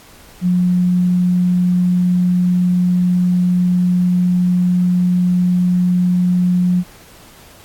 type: tone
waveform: sine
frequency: 179.3 Hz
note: F3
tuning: 46 cents sharp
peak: -11 dBFS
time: 0.41-6.84 s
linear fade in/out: 50 ms
effects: pink hiss -43 dBFS RMS until 7.64 s + AAC 64 kbps